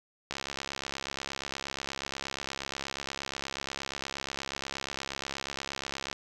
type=click train; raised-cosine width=0.2 ms; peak=-17 dBFS; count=399; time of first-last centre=0.31-6.129 s; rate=68.4 Hz; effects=none